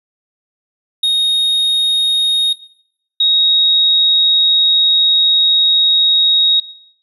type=tone pair in turn; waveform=triangle / sine; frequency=3729 / 3772 Hz; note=A#7 / A#7; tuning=0 / +20 cents; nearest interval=unison; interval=20 cents; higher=second; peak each=-9 dBFS; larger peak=neither; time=1.03-2.53 / 3.2-6.6 s; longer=second; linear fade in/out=5 ms; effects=noise-tail reverb RT60 0.7 s tail -18 dB re dry + resampled to 32000 Hz